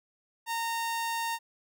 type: tone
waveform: sawtooth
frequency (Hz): 920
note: A#5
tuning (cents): -23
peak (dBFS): -26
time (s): 0.46-1.39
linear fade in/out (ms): 50
effects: none